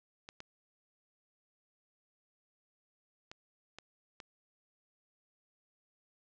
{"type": "clicks", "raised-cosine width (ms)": 0.2, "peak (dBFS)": -29, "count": 5, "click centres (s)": [0.289, 0.404, 3.315, 3.786, 4.202], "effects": ["low-pass 7000 Hz 12 dB/octave"]}